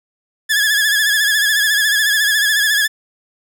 sawtooth tone with vibrato, 1700 Hz, G#6, 40 cents sharp, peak -9 dBFS, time 0.49-2.88 s, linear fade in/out 20 ms, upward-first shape sine, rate 14 Hz, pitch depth 64 cents each way, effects none

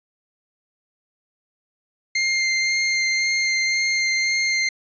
sawtooth tone with vibrato, 2106 Hz, C7, 11 cents sharp, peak -15 dBFS, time 2.15-4.69 s, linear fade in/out 5 ms, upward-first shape sine, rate 1.9 Hz, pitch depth 11 cents each way, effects resampled to 16000 Hz

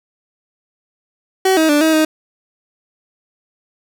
30% pulse tone with pitch steps, 379.1 / 317.7 / 293.7 / 318.2 / 312.5 Hz, F#4 / D#4 / D4 / D#4 / D#4, +42 / +36 / 0 / +39 / +8 cents, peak -8 dBFS, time 1.45-2.05 s, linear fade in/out 5 ms, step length 120 ms, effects none

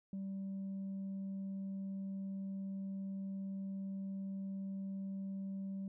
sine tone, 194.1 Hz, G3, 17 cents flat, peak -37 dBFS, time 0.13-5.88 s, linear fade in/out 2 ms, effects tanh soft clip ceiling -38 dBFS

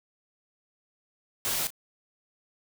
white noise with echo, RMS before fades -29 dBFS, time 1.45-1.67 s, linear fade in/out 0 ms, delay 34 ms, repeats 1, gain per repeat -14 dB, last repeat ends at 1.704 s, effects none

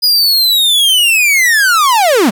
45% pulse linear sweep, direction down, 4978 to 174.61 Hz, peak -7 dBFS, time 0.02-2.31 s, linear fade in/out 20 ms, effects none

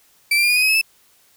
35% pulse tone with pitch steps, 2328 / 2369 / 2410 / 2452 / 2495 / 2539 / 2583 / 2628 Hz, D7 / D7 / D7 / D#7 / D#7 / D#7 / E7 / E7, -16 / +14 / +44 / -26 / +4 / +34 / -36 / -6 cents, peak -12 dBFS, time 0.31-0.814 s, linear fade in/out 5 ms, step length 63 ms, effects white hiss -56 dBFS RMS until 1.36 s

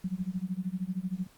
sine tone with tremolo, 185 Hz, F#3, in tune, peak -27 dBFS, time 0.04-1.27 s, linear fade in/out 5 ms, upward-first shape sine, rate 13 Hz, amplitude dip 95%, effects pink hiss -60 dBFS RMS until 1.37 s + Opus 48 kbps

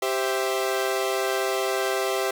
sawtooth chord, C major, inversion second, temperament equal, 392 / 523.3 / 659.3 Hz, G4 / C5 / E5, 0 / 0 / 0 cents, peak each -22 / -25 / -25 dBFS, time 0.02-2.31 s, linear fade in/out 5 ms, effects none

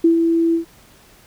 sine tone with ADSR envelope, 332.1 Hz, E4, 13 cents sharp, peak -8 dBFS, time 0.04-0.65 s, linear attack 6 ms, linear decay 110 ms, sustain -5 dB, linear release 110 ms, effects pink hiss -49 dBFS RMS until 1.26 s

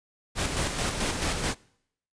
pink noise with tremolo, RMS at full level -27 dBFS, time 0.35-1.55 s, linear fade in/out 50 ms, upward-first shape square, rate 4.6 Hz, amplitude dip 40%, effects noise-tail reverb RT60 0.7 s tail -24 dB re dry + resampled to 22050 Hz

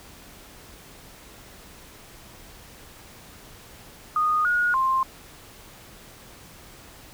sine tone with pitch steps, 1234 / 1444 / 1053 Hz, D#6 / F#6 / C6, -15 / -43 / +11 cents, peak -19 dBFS, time 4.16-5.03 s, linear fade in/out 2 ms, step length 290 ms, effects pink hiss -47 dBFS RMS until 7.13 s

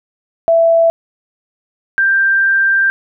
sine tone pair in turn, 664 / 1579.3 Hz, E5 / G6, +12 / +12 cents, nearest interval octave + minor third, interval 1500 cents, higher second, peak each -7 / -9 dBFS, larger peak first, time 0.48-0.9 / 1.98-2.9 s, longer second, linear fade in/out 0 ms, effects none

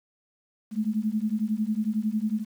sine beating tone pair, 209.9 / 220.9 Hz, G#3 / A3, +19 / +7 cents, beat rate 11 Hz, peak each -27 dBFS, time 0.71-2.45 s, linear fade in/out 50 ms, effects 9-bit

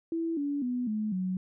sine tone with pitch steps, 330.3 / 285.9 / 247.4 / 214.2 / 185.37 Hz, E4 / D4 / B3 / A3 / F#3, +4 / -46 / +3 / -46 / +3 cents, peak -28 dBFS, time 0.12-1.37 s, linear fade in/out 2 ms, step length 250 ms, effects none

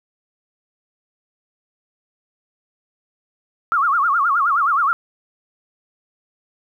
sine tone with vibrato, 1244.5 Hz, D#6, in tune, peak -14 dBFS, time 3.72-4.93 s, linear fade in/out 0 ms, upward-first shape sine, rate 9.5 Hz, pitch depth 230 cents each way, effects 9-bit

